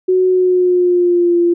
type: tone with pitch glide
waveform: sine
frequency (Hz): 370 to 345.2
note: F#4 to F4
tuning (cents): 0 to -20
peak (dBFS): -9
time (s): 0.08-1.54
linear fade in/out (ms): 10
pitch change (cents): -120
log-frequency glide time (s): 0.28-1.38
effects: none